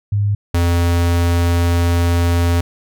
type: tone pair in turn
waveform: sine / square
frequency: 102.3 / 86.02 Hz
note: G#2 / F2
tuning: -26 / -26 cents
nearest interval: minor third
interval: 300 cents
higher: first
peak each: -13 dBFS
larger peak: neither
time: 0.12-0.35 / 0.54-2.61 s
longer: second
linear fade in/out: 5 ms
effects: none